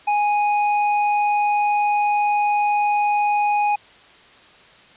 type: tone with hard clipping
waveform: sine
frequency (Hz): 829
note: G#5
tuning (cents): -3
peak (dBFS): -18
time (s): 0.07-3.76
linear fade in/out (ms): 10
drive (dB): 9
effects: white hiss -48 dBFS RMS until 4.96 s + resampled to 8000 Hz